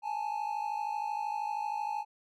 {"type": "tone pair together", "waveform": "triangle", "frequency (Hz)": [834, 886.9], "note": ["G#5", "A5"], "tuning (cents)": [7, 14], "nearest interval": "minor second", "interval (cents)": 107, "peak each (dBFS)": [-32, -34], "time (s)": [0.02, 2.05], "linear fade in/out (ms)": 50, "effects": []}